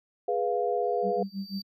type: chord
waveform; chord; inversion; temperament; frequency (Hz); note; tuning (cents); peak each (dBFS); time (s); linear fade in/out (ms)
sine; F diminished; first; equal with one note detuned; 415.3 / 491.6 / 698.5; Ab4 / Cb5 / F5; 0 / -8 / 0; -29; 0.28-1.23; 5
type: tone with exponential growth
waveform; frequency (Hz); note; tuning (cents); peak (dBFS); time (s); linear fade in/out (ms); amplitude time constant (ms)
triangle; 4638; D8; -22; -36; 0.83-1.62; 5; 170
type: tone with tremolo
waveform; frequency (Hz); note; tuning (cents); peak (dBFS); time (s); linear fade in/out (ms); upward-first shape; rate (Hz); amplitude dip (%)
sine; 196.1; G3; +1; -29; 1.02-1.63; 50; sine; 6; 100
effects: none